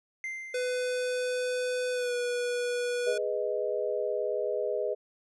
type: tone with exponential decay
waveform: triangle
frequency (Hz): 2086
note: C7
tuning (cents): -6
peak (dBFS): -30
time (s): 0.24-1.44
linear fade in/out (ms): 1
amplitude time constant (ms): 260
type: tone with pitch glide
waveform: square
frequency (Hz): 500 to 487.5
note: B4 to B4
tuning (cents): +21 to -23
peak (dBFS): -29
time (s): 0.54-3.18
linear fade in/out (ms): 5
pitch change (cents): -44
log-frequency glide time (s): 1.92-2.14
type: chord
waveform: sine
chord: G# minor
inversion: none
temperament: equal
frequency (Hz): 415.3 / 493.9 / 622.3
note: G#4 / B4 / D#5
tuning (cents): 0 / 0 / 0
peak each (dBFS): -32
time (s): 3.06-4.95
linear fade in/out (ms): 20
effects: resampled to 24000 Hz